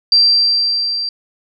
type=tone with level ramp; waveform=sine; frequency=4708 Hz; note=D8; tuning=3 cents sharp; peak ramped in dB=-6 to -18 dBFS; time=0.12-1.09 s; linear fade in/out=2 ms; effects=none